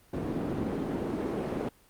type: noise with band-pass filter sweep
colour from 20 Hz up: pink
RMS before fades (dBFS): -32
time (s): 0.13-1.69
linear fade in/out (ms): 5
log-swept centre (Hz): 240 to 370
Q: 1.4
effects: pink hiss -61 dBFS RMS until 1.89 s + Opus 32 kbps